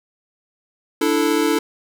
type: chord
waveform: square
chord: D suspended second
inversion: none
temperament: equal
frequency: 293.7 / 329.6 / 440 Hz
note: D4 / E4 / A4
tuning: 0 / 0 / 0 cents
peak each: -21 dBFS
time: 1.01-1.59 s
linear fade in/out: 5 ms
effects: none